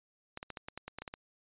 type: clicks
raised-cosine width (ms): 0.3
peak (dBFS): -25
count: 11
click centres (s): 0.374 / 0.429 / 0.503 / 0.572 / 0.685 / 0.776 / 0.88 / 0.986 / 1.02 / 1.078 / 1.139
effects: resampled to 8000 Hz